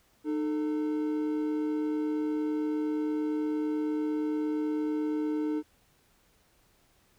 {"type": "tone pair together", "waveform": "triangle", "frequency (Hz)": [304.8, 441.7], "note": ["D#4", "A4"], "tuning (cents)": [-36, 7], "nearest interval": "tritone", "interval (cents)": 643, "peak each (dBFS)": [-26, -34], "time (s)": [0.24, 5.63], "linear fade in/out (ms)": 50, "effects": ["pink hiss -66 dBFS RMS until 7.18 s"]}